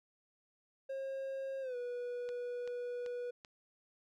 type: tone with pitch glide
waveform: triangle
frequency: 538 to 487.7 Hz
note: C5 to B4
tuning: +48 to -22 cents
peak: -36 dBFS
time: 0.89-3.31 s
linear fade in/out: 10 ms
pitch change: -170 cents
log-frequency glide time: 1.61-1.76 s
type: click train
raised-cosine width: 0.2 ms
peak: -34 dBFS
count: 4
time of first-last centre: 2.29-3.448 s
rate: 2.59 Hz
effects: none